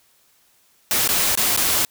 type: noise with dropouts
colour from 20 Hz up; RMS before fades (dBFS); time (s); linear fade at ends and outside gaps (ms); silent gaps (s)
white; -19; 0.91-1.85; 1; 1.077-1.089 / 1.353-1.374 / 1.564-1.574
effects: white hiss -59 dBFS RMS until 1.9 s